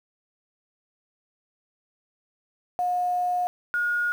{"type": "tone pair in turn", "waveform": "sine", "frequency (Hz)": [718, 1436], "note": ["F5", "F6"], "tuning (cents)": [48, 48], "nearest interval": "octave", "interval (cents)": 1200, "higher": "second", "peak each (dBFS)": -22, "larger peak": "neither", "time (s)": [[2.79, 3.47], [3.74, 4.12]], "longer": "first", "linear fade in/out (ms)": 0, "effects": ["8-bit"]}